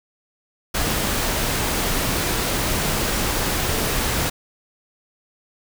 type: tone in noise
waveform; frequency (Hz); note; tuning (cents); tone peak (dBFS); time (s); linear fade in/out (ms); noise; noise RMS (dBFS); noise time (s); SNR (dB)
sine; 440; A4; 0; -32; 3.64-3.88; 10; pink; -22; 0.74-4.3; -13
effects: none

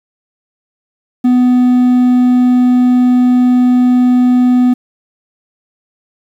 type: tone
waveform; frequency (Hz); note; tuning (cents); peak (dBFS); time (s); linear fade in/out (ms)
triangle; 249; B3; +14; -4; 1.24-4.74; 10
effects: 7-bit

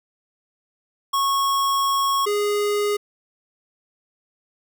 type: tone pair in turn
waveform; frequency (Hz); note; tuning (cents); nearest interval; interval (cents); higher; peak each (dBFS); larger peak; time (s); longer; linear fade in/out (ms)
square; 1100 / 413.1; C#6 / G#4; -14 / -9; octave + perfect fourth; 1695; first; -19 / -20; first; 1.13-2.26 / 2.26-2.97; first; 10
effects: none

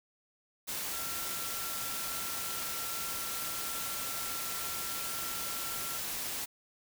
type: tone in noise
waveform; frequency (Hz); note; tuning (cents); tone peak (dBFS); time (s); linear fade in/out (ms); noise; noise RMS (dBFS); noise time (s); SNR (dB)
sine; 1359; F6; -48; -45; 0.92-5.99; 20; white; -37; 0.67-6.46; -11
effects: none

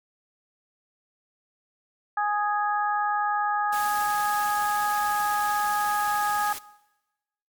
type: harmonic tone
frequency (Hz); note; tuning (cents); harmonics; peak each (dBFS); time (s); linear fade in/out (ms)
415.3; G#4; 0; 2 / 3 / 4; -24 / -28 / -30; 2.17-6.53; 5
type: noise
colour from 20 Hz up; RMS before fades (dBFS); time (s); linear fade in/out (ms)
white; -36; 3.72-6.59; 10
effects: noise-tail reverb RT60 1.0 s tail -20 dB re dry + MP3 96 kbps

